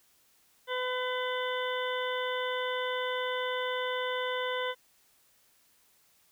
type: harmonic tone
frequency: 504 Hz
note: B4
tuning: 35 cents sharp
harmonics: 1 / 2 / 3 / 4 / 6 / 7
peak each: -33 / -36 / -38 / -39 / -41 / -41 dBFS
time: 0.67-4.75 s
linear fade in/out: 50 ms
effects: white hiss -66 dBFS RMS until 6.31 s